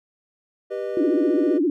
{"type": "chord", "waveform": "triangle", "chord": "G augmented", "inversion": "none", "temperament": "just", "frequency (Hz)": [392, 490, 612.5], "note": ["G4", "B4", "D#5"], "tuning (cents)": [0, -14, -27], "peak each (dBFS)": [-27, -28, -29], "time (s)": [0.7, 1.59], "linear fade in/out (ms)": 20}
{"type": "tone with vibrato", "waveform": "sine", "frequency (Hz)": 321.7, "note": "E4", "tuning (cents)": -42, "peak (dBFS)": -17, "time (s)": [0.97, 1.7], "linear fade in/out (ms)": 2, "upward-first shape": "sine", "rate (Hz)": 15, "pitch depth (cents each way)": 240}
{"effects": []}